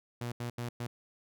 sawtooth tone bursts at uneven times, 120 Hz, B2, 49 cents flat, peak -31 dBFS, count 4, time 0.21-0.32 / 0.4-0.5 / 0.58-0.69 / 0.8-0.87 s, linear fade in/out 5 ms, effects none

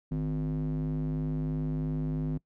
square tone with band-pass filter, 51.5 Hz, G#1, 14 cents flat, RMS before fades -31 dBFS, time 0.11-2.38 s, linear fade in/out 10 ms, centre 200 Hz, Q 9.7, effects noise-tail reverb RT60 0.1 s tail -23 dB re dry

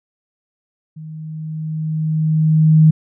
sine tone with level ramp, 156.8 Hz, D#3, 14 cents sharp, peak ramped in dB -30 to -5 dBFS, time 0.96-2.91 s, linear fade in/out 10 ms, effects none

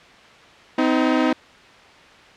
sawtooth tone pair together, 256.7 / 315.3 Hz, C4 / D#4, -33 / +23 cents, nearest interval major third, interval 356 cents, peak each -15 dBFS, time 0.78-1.33 s, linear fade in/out 5 ms, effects white hiss -46 dBFS RMS until 2.36 s + low-pass 3000 Hz 12 dB/octave

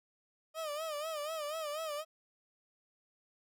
30% pulse tone with vibrato, 615 Hz, D#5, 20 cents flat, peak -34 dBFS, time 0.54-2.05 s, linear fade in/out 50 ms, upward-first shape sine, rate 4.1 Hz, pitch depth 100 cents each way, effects none

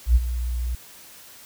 sine tone with ADSR envelope, 60.2 Hz, B1, 44 cents flat, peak -10 dBFS, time 0.06-0.75 s, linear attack 94 ms, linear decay 36 ms, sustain -13 dB, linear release 3 ms, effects white hiss -46 dBFS RMS until 1.45 s

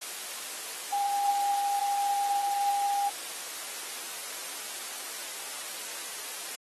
sine tone in noise, 806 Hz, G5, 48 cents sharp, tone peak -25 dBFS, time 0.92-3.1 s, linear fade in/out 10 ms, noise white, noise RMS -38 dBFS, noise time 0.01-6.56 s, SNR +10 dB, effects high-pass 400 Hz 12 dB/octave + AAC 32 kbps

